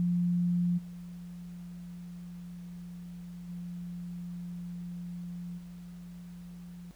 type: tone with level steps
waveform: sine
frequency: 175.5 Hz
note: F3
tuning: 9 cents sharp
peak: -25 / -41 / -37 / -43 dBFS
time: 0-6.91 s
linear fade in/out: 0 ms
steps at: 0.77 / 3.48 / 5.57 s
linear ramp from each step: 20 ms
effects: added 50 Hz sine -58 dBFS peak until 6.95 s + pink hiss -62 dBFS RMS until 6.95 s